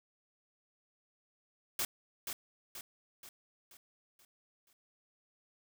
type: noise with echo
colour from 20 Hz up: white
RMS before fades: -34 dBFS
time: 1.79-1.85 s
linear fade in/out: 2 ms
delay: 480 ms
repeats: 6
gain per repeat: -6 dB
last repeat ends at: 4.73 s
effects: none